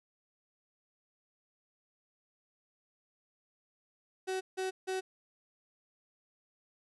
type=tone bursts; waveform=35% pulse; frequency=376.6 Hz; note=F#4; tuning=31 cents sharp; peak=-31 dBFS; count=3; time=4.27-5.01 s; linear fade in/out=20 ms; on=140 ms; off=160 ms; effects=resampled to 24000 Hz